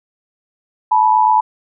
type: tone pair together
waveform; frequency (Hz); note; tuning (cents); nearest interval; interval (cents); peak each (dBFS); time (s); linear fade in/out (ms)
sine; 868.7 / 977; A5 / B5; -22 / -19; major second; 203; -12; 0.91-1.41; 10
effects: none